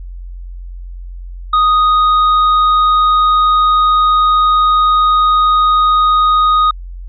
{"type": "tone with hard clipping", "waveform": "triangle", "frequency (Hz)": 1244.5, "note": "D#6", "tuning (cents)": 0, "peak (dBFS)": -9, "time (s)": [1.53, 6.71], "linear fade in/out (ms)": 5, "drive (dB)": 8, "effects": ["added 44 Hz sine -25 dBFS peak until 7.08 s", "resampled to 11025 Hz"]}